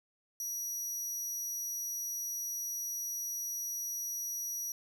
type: tone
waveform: sawtooth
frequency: 5800 Hz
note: F#8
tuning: 35 cents flat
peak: -33 dBFS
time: 0.4-4.72 s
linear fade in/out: 2 ms
effects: none